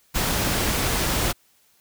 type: noise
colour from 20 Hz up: pink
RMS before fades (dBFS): -23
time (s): 0.14-1.33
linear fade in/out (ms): 20
effects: white hiss -61 dBFS RMS until 1.8 s